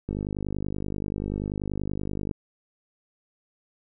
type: click train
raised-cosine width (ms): 3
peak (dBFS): -17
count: 113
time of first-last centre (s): 0.09-2.312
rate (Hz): 50.4
effects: none